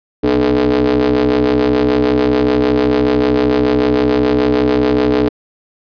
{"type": "ring-modulated tone", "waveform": "35% pulse", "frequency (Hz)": 65.2, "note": "C2", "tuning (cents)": -5, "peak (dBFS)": -6, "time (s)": [0.23, 5.29], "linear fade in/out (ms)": 10, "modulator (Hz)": 362, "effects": ["resampled to 11025 Hz"]}